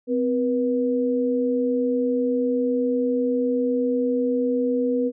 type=tone pair together; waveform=sine; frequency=256.5 / 484.5 Hz; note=C4 / B4; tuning=-34 / -33 cents; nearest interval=major seventh; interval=1101 cents; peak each=-22 / -22 dBFS; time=0.07-5.12 s; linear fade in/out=50 ms; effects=none